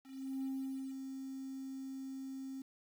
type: tone with ADSR envelope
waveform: sine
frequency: 267 Hz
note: C4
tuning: 35 cents sharp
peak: -34 dBFS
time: 0.03-2.62 s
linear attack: 400 ms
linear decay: 510 ms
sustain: -7 dB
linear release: 4 ms
effects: tanh soft clip ceiling -34 dBFS + 10-bit